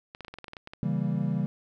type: clicks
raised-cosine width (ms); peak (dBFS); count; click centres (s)
0.3; -25; 12; 0.149 / 0.207 / 0.248 / 0.282 / 0.34 / 0.386 / 0.443 / 0.482 / 0.534 / 0.568 / 0.674 / 0.735
type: chord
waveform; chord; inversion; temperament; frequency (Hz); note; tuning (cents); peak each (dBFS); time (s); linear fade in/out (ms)
triangle; C# diminished seventh; none; equal; 138.59 / 164.81 / 196 / 233.1; C#3 / E3 / G3 / Bb3; 0 / 0 / 0 / 0; -29 / -28 / -28 / -33; 0.83-1.46; 0
effects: none